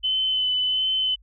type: tone with vibrato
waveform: sine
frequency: 3032 Hz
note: F#7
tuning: 42 cents sharp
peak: -20 dBFS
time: 0.03-1.16 s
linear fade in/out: 20 ms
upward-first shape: sine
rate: 1.4 Hz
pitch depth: 16 cents each way
effects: added 50 Hz sine -51 dBFS peak until 1.22 s